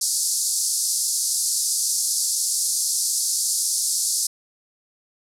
white band-pass noise, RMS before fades -23 dBFS, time 0.01-4.27 s, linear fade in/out 5 ms, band 4600 to 11000 Hz, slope 48 dB/octave, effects none

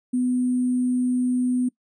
sine tone with sample-and-hold, 250 Hz, B3, 21 cents sharp, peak -19 dBFS, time 0.13-1.69 s, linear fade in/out 10 ms, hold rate 8820 Hz, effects noise-tail reverb RT60 0.1 s tail -22 dB re dry + resampled to 22050 Hz

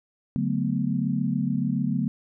sine chord, B minor seventh, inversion first, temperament equal with one note detuned, 143.98 / 185 / 220 / 246.9 Hz, D3 / F#3 / A3 / B3, -34 / 0 / 0 / 0 cents, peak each -28 dBFS, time 0.36-2.08 s, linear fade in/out 0 ms, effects none

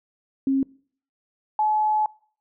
sine tone pair in turn, 270.1 / 855.4 Hz, C#4 / A5, -45 / -49 cents, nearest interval octave + minor sixth, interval 1996 cents, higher second, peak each -18 / -18 dBFS, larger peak neither, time 0.47-0.63 / 1.59-2.06 s, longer second, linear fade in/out 2 ms, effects noise-tail reverb RT60 0.5 s tail -24 dB re dry

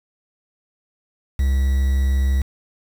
triangle tone with quantisation, 67 Hz, C2, 42 cents sharp, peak -13 dBFS, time 1.39-2.42 s, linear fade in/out 5 ms, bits 6, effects none

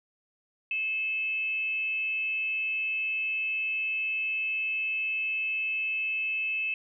sine tone with frequency modulation, 2608 Hz, E7, 19 cents flat, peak -27 dBFS, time 0.71-6.74 s, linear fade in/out 2 ms, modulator 442 Hz, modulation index 0.2, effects none

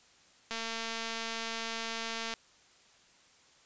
click train, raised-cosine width 0.2 ms, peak -20 dBFS, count 416, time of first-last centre 0.51-2.338 s, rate 227 Hz, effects white hiss -62 dBFS RMS until 3.65 s + resampled to 16000 Hz

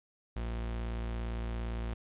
40% pulse tone, 57.5 Hz, A#1, 23 cents flat, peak -33 dBFS, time 0.36-1.94 s, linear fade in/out 5 ms, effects resampled to 8000 Hz + 11-bit

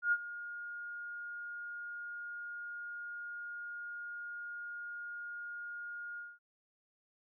sine tone with ADSR envelope, 1424 Hz, F6, 33 cents sharp, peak -25 dBFS, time 0.02-6.39 s, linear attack 100 ms, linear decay 50 ms, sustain -16 dB, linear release 210 ms, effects none

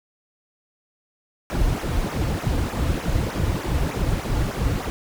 brown noise with flanger, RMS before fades -23 dBFS, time 1.5-4.9 s, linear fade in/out 0 ms, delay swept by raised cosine 0.22 to 5.32 ms, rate 3.3 Hz, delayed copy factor -1, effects none

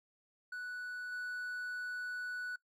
triangle tone with level steps, 1480 Hz, F#6, in tune, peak -38 / -36 dBFS, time 0.52-2.56 s, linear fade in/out 5 ms, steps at 1.12 s, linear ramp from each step 2 ms, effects noise-tail reverb RT60 0.1 s tail -21 dB re dry

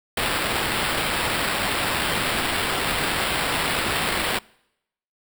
white noise with sample-and-hold, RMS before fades -24 dBFS, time 0.17-4.39 s, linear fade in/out 5 ms, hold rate 6300 Hz, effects noise-tail reverb RT60 0.8 s tail -25 dB re dry

